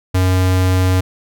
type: tone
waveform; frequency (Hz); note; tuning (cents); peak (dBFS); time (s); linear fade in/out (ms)
square; 92.5; F#2; 0; -12; 0.14-1.01; 10
effects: none